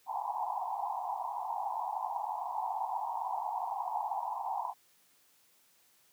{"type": "band-pass noise", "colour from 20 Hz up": "pink", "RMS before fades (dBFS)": -36, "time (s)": [0.06, 4.74], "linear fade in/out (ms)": 50, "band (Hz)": [730, 1000], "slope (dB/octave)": 96, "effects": ["white hiss -67 dBFS RMS until 6.12 s", "high-pass 100 Hz 12 dB/octave"]}